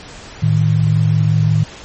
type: tone pair together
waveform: sine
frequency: 110 / 155.56 Hz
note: A2 / D#3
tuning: 0 / 0 cents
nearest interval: tritone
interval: 600 cents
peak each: -13 dBFS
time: 0.42-1.64 s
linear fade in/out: 10 ms
effects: pink hiss -35 dBFS RMS until 1.84 s + MP3 32 kbps